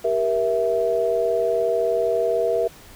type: chord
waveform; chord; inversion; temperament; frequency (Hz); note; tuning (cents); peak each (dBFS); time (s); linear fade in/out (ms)
sine; E diminished; first; equal with one note detuned; 392 / 471.9 / 659.3; G4 / Bb4 / E5; 0 / +21 / 0; -26 / -21 / -22; 0.04-2.68; 10
effects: pink hiss -46 dBFS RMS until 2.95 s